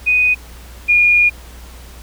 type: tone pair in turn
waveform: sine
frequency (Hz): 2489 / 2431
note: D#7 / D#7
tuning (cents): 0 / -41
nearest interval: unison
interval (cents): 41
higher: first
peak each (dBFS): -10 / -8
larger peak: second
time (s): 0.06-0.35 / 0.88-1.3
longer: second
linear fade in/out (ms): 20
effects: added 60 Hz sine -35 dBFS peak until 2.02 s + pink hiss -41 dBFS RMS until 2.02 s